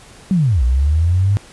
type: linear two-way sweep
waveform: sine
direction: down then up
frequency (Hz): 197.3 to 58.27 to 103.6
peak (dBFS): -11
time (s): 0.31-1.37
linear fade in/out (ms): 0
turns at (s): 0.63
effects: pink hiss -42 dBFS RMS until 1.52 s + resampled to 24000 Hz